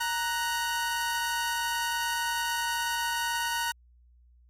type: tone pair together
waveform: sawtooth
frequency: 934.2 / 1483 Hz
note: A#5 / F#6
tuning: +3 / +4 cents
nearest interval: minor sixth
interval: 801 cents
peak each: -26 / -28 dBFS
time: 0-3.72 s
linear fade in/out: 10 ms
effects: added 60 Hz sine -56 dBFS peak until 4.49 s + AAC 48 kbps